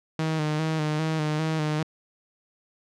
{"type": "tone with vibrato", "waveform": "sawtooth", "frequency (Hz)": 155.56, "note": "D#3", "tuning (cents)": 0, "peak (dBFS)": -20, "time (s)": [0.19, 1.83], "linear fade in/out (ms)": 2, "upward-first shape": "square", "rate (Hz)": 2.5, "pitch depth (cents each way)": 35, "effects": ["low-pass 6000 Hz 12 dB/octave"]}